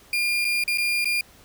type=tone with dropouts; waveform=35% pulse; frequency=2410 Hz; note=D7; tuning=44 cents sharp; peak=-19 dBFS; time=0.13-1.21 s; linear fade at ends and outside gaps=2 ms; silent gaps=0.446-0.45 / 0.639-0.678 / 0.775-0.782 / 1.045-1.055 s; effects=pink hiss -52 dBFS RMS until 1.44 s